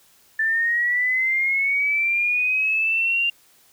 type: linear sweep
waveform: sine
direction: up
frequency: 1760 to 2794 Hz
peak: -18 dBFS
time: 0.39-3.3 s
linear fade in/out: 5 ms
effects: white hiss -56 dBFS RMS until 3.72 s